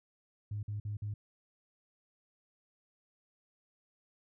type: tone bursts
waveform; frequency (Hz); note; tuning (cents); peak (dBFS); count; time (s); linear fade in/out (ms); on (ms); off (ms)
sine; 104.2; G#2; +6; -34; 4; 0.51-1.14; 5; 120; 50
effects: tanh soft clip ceiling -30 dBFS